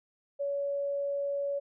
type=tone; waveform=sine; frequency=564 Hz; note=C#5; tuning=30 cents sharp; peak=-29 dBFS; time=0.39-1.6 s; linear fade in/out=20 ms; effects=none